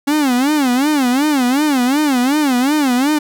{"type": "tone with vibrato", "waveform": "45% pulse", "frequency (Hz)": 273.4, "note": "C#4", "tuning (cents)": -24, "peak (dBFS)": -12, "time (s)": [0.07, 3.19], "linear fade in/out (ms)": 10, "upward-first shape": "sine", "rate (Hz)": 2.7, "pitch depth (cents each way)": 200, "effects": []}